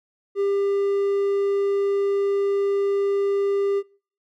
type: tone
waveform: triangle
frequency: 398.7 Hz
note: G4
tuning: 29 cents sharp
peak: -17 dBFS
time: 0.35-3.83 s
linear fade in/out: 50 ms
effects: noise-tail reverb RT60 0.5 s tail -26 dB re dry